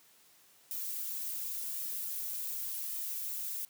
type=noise with flanger; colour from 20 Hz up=violet; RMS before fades=-38 dBFS; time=0.71-3.65 s; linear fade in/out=0 ms; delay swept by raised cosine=1.6 to 3.3 ms; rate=0.89 Hz; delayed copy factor=+0.5; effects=white hiss -63 dBFS RMS until 3.69 s + high-pass 100 Hz 12 dB/octave